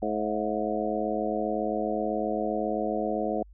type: harmonic tone with a mistuned harmonic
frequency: 107.6 Hz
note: A2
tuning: 38 cents flat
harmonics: 2 / 3 / 4 / 5 / 6 / 7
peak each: -33 / -33 / -33 / -33 / -33 / -33 dBFS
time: 0.02-3.43 s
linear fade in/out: 5 ms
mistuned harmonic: 7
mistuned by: -69 cents
effects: added 50 Hz sine -48 dBFS peak until 3.53 s